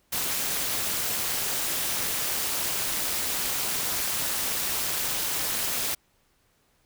white noise with amplitude modulation, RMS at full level -25 dBFS, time 0.12-5.95 s, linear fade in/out 10 ms, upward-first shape sine, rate 260 Hz, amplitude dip 70%, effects pink hiss -67 dBFS RMS until 6.85 s

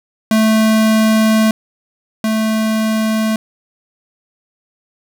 square tone pair in turn, 219.2 / 219.2 Hz, A3 / A3, -6 / -6 cents, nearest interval unison, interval 0 cents, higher neither, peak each -10 / -14 dBFS, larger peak first, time 0.31-1.51 / 2.24-3.36 s, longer first, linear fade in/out 2 ms, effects none

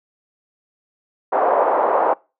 pink band-pass noise, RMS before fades -17 dBFS, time 1.32-2.14 s, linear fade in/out 10 ms, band 510 to 1000 Hz, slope 24 dB/octave, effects noise-tail reverb RT60 0.3 s tail -25 dB re dry

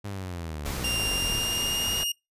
sawtooth linear sweep, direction down, 103.4 to 33.65 Hz, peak -29 dBFS, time 0.04-1.4 s, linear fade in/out 10 ms
pink noise, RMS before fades -34 dBFS, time 0.65-2.04 s, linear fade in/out 10 ms
sawtooth tone with pitch glide, 2794 to 2844 Hz, F7 to F7, 0 to +31 cents, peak -23 dBFS, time 0.84-2.12 s, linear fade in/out 5 ms, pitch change +31 cents, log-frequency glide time 1.07-2.01 s
effects noise-tail reverb RT60 0.2 s tail -24 dB re dry + resampled to 32000 Hz

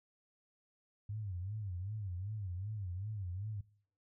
sine tone with vibrato, 98 Hz, G2, in tune, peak -38 dBFS, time 1.09-3.61 s, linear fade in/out 5 ms, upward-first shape sine, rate 2.6 Hz, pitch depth 190 cents each way, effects noise-tail reverb RT60 0.5 s tail -19 dB re dry

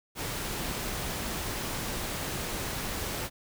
pink noise, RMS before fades -34 dBFS, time 0.15-3.3 s, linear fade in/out 50 ms, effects none

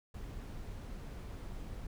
brown noise, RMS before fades -44 dBFS, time 0.14-1.87 s, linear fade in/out 5 ms, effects none

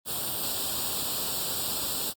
white noise with comb filter, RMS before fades -30 dBFS, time 0.05-2.14 s, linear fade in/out 50 ms, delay 0.24 ms, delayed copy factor +0.85, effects high-pass 60 Hz 12 dB/octave + Opus 32 kbps

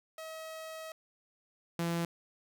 sawtooth tone pair in turn, 639 / 169.25 Hz, D#5 / E3, +46 / +46 cents, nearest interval octave + major seventh, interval 2300 cents, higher first, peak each -38 / -27 dBFS, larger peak second, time 0.18-0.92 / 1.79-2.05 s, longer first, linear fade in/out 2 ms, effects none

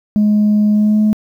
sine tone with pitch glide, 210 to 213.4 Hz, G#3 to G#3, +19 to +47 cents, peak -7 dBFS, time 0.16-1.13 s, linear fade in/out 0 ms, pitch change +28 cents, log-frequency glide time 0.74-1 s, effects tanh soft clip ceiling -7 dBFS + 8-bit

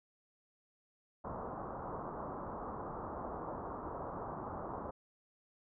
white low-pass noise, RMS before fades -43 dBFS, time 1.24-4.91 s, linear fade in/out 10 ms, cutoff 1200 Hz, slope 48 dB/octave, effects none

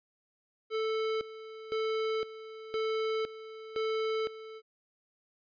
square tone with tremolo, 440 Hz, A4, in tune, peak -30 dBFS, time 0.7-4.62 s, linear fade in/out 50 ms, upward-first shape square, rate 0.98 Hz, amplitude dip 80%, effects resampled to 11025 Hz

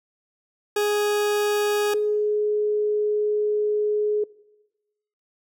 40% pulse / sine tone pair in turn, 415.3 / 420.6 Hz, G#4 / G#4, 0 / +22 cents, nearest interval unison, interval 22 cents, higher second, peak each -19 / -19 dBFS, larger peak neither, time 0.76-1.94 / 1.94-4.24 s, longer second, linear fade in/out 5 ms, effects noise-tail reverb RT60 1.0 s tail -21 dB re dry

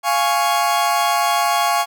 40% pulse chord, Db major, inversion first, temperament equal, 698.5 / 830.6 / 1108.7 Hz, F5 / Ab5 / Db6, 0 / 0 / 0 cents, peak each -19 dBFS, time 0.03-1.86 s, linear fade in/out 50 ms, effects none

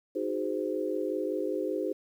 sine chord, Ab dominant seventh, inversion second, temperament equal with one note detuned, 311.1 / 370 / 415.3 / 517.2 Hz, Eb4 / Gb4 / Ab4 / C5, 0 / 0 / 0 / -20 cents, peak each -34 dBFS, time 0.15-1.93 s, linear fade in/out 10 ms, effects 10-bit

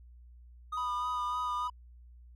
triangle tone with vibrato, 1231 Hz, D#6, 19 cents flat, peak -31 dBFS, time 0.72-1.68 s, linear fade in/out 10 ms, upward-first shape sine, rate 3.3 Hz, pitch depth 30 cents each way
triangle tone, 987.8 Hz, B5, in tune, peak -33 dBFS, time 0.77-1.7 s, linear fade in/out 5 ms
effects added 60 Hz sine -51 dBFS peak until 2.35 s

